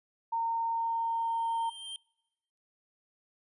sine tone, 917 Hz, A#5, 29 cents flat, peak -28 dBFS, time 0.32-1.7 s, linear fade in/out 10 ms
square tone with exponential growth, 3155 Hz, G7, 10 cents sharp, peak -37 dBFS, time 0.76-1.96 s, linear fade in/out 1 ms, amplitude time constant 260 ms
effects noise-tail reverb RT60 0.9 s tail -24 dB re dry + resampled to 24000 Hz

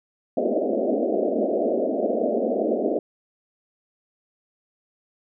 white band-pass noise, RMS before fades -23 dBFS, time 0.37-2.99 s, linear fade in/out 5 ms, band 210 to 680 Hz, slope 96 dB/octave, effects none

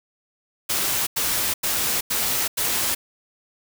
white noise bursts, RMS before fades -23 dBFS, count 5, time 0.69-2.95 s, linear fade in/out 10 ms, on 380 ms, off 90 ms, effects none

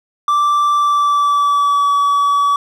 triangle tone with pitch glide, 1171 to 1141 Hz, D6 to C#6, -5 to +50 cents, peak -9 dBFS, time 0.28-2.56 s, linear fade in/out 2 ms, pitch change -45 cents, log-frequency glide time 0.72-1.92 s, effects none

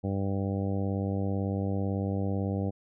harmonic tone, 98 Hz, G2, in tune, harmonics 1 / 2 / 3 / 4 / 5 / 6 / 7 / 8, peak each -30 / -32 / -36 / -41 / -38 / -42 / -45 / -45 dBFS, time 0.03-2.71 s, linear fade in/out 20 ms, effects none

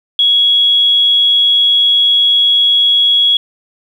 sine tone, 3336 Hz, G#7, 7 cents sharp, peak -7 dBFS, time 0.19-3.37 s, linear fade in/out 2 ms, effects 7-bit

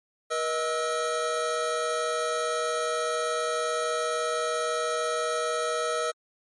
square tone cluster, 479.2 / 629 / 1303 Hz, A#4 / D#5 / E6, +48 / +19 / -20 cents, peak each -31 dBFS, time 0.3-6.12 s, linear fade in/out 20 ms, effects MP3 48 kbps

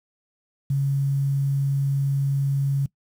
sine tone with quantisation, 138.59 Hz, C#3, in tune, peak -19 dBFS, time 0.7-2.86 s, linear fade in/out 5 ms, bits 8, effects noise-tail reverb RT60 0.1 s tail -21 dB re dry

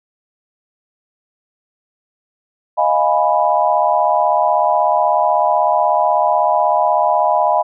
sine chord, F half-diminished seventh, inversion third, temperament equal, 622.3 / 698.5 / 830.6 / 987.8 Hz, Eb5 / F5 / Ab5 / Cb6, 0 / 0 / 0 / 0 cents, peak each -17 dBFS, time 2.77-7.63 s, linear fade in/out 20 ms, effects none

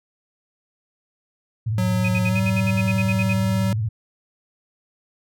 sine tone with vibrato, 110 Hz, A2, in tune, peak -20 dBFS, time 1.66-3.89 s, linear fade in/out 10 ms, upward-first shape sine, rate 17 Hz, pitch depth 130 cents each way
square tone with pitch glide, 183.4 to 190.09 Hz, F#3 to F#3, -15 to +47 cents, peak -22 dBFS, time 1.78-3.73 s, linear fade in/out 2 ms, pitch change +62 cents, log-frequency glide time 2.27-2.39 s
sine tone bursts, 2489 Hz, D#7, in tune, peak -23 dBFS, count 13, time 2.04-3.335 s, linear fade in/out 10 ms, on 47 ms, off 57 ms
effects none

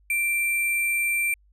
sine tone with sample-and-hold, 2354 Hz, D7, 3 cents sharp, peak -21 dBFS, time 0.1-1.34 s, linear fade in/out 2 ms, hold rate 11025 Hz, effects added 50 Hz sine -56 dBFS peak until 1.52 s + resampled to 32000 Hz

